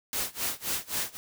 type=noise with tremolo; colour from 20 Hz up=white; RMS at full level=-29 dBFS; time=0.13-1.17 s; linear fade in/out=0 ms; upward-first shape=sine; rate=3.8 Hz; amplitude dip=95%; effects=none